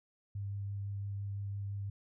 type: tone with vibrato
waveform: sine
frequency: 100 Hz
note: G2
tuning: 35 cents sharp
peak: -36 dBFS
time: 0.35-1.9 s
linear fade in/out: 5 ms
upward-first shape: sine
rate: 5.9 Hz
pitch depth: 10 cents each way
effects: none